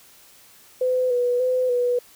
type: tone with vibrato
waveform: sine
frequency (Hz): 498.4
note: B4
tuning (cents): +16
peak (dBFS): -18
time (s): 0.81-1.99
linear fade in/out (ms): 5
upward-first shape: square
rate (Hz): 1.7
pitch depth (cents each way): 31
effects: white hiss -51 dBFS RMS until 2.15 s